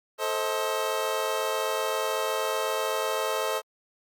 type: chord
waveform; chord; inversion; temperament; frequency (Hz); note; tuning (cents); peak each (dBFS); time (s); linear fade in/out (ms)
25% pulse; A diminished; none; just; 440 / 528 / 633.6; A4 / C5 / Eb5; 0 / +16 / +31; -27; 0.18-3.62; 50
effects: Opus 48 kbps